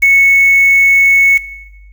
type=tone with quantisation; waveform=sine; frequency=2207 Hz; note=C#7; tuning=8 cents flat; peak=-4 dBFS; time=0.02-1.38 s; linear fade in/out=10 ms; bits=4; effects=noise-tail reverb RT60 0.9 s tail -17 dB re dry + added 50 Hz sine -35 dBFS peak until 1.92 s